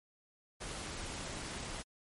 pink noise with amplitude modulation, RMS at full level -41 dBFS, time 0.6-1.83 s, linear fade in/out 20 ms, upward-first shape sine, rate 240 Hz, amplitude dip 30%, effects MP3 48 kbps

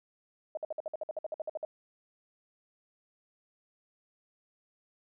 sine tone bursts, 622.3 Hz, D#5, in tune, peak -32 dBFS, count 15, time 0.55-1.65 s, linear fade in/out 2 ms, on 22 ms, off 55 ms, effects none

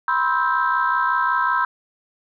sine chord, C major seventh, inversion third, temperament just, 981.1 / 1046.5 / 1308.1 / 1569.8 Hz, B5 / C6 / E6 / G6, -12 / 0 / -14 / +2 cents, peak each -22 dBFS, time 0.08-1.65 s, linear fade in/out 2 ms, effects tanh soft clip ceiling -8 dBFS

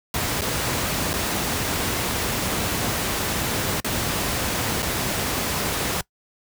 pink noise with dropouts, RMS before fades -24 dBFS, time 0.14-6.01 s, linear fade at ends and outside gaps 2 ms, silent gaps 0.41-0.417 / 1.132-1.138 / 3.802-3.845 / 4.823-4.827 s, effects noise-tail reverb RT60 0.1 s tail -22 dB re dry + high-pass 60 Hz 12 dB/octave

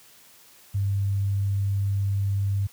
sine tone, 99.1 Hz, G2, 19 cents sharp, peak -21 dBFS, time 0.74-2.67 s, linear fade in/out 10 ms, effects white hiss -53 dBFS RMS until 2.72 s + high-pass 60 Hz 12 dB/octave

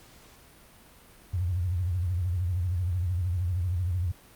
sine tone with vibrato, 89.2 Hz, F2, 37 cents sharp, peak -25 dBFS, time 1.33-4.12 s, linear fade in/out 10 ms, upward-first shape sine, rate 13 Hz, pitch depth 120 cents each way, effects pink hiss -54 dBFS RMS until 4.35 s + Opus 48 kbps

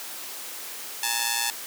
5% pulse ring-modulated tone, 877 Hz, A5, 6 cents flat, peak -9 dBFS, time 1.03-1.5 s, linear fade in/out 0 ms, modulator 59.3 Hz, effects white hiss -37 dBFS RMS until 1.66 s + high-pass 300 Hz 12 dB/octave

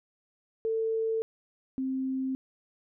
sine tone pair in turn, 446.8 / 263.2 Hz, A4 / C4, +27 / +10 cents, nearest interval major sixth, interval 917 cents, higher first, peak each -26 / -28 dBFS, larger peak first, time 0.65-1.22 / 1.78-2.35 s, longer neither, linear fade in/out 0 ms, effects none

